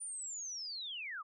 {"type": "linear sweep", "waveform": "sine", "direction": "down", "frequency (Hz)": [9397, 1108.7], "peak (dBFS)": -40, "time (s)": [0, 1.23], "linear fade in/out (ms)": 20, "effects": []}